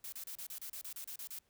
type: noise bursts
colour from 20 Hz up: blue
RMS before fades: -45 dBFS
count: 12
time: 0.04-1.388 s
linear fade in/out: 2 ms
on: 83 ms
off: 32 ms
effects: pink hiss -75 dBFS RMS until 1.49 s